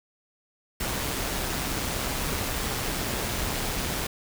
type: noise with amplitude modulation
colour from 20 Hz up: pink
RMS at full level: -28 dBFS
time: 0.8-4.07 s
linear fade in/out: 5 ms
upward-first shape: sine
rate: 131 Hz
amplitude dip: 30%
effects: none